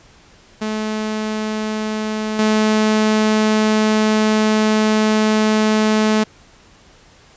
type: tone with level steps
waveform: sawtooth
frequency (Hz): 215.8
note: A3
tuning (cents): -33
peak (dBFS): -16 / -9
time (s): 0.61-6.24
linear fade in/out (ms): 10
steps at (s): 2.39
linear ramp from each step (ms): 2
effects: pink hiss -48 dBFS RMS until 7.36 s + resampled to 16000 Hz